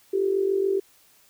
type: tone with amplitude modulation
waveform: sine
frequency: 388.9 Hz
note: G4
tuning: 14 cents flat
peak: -17 dBFS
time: 0.13-0.8 s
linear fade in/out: 10 ms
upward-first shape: sine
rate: 47 Hz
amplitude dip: 70%
effects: white hiss -58 dBFS RMS until 1.29 s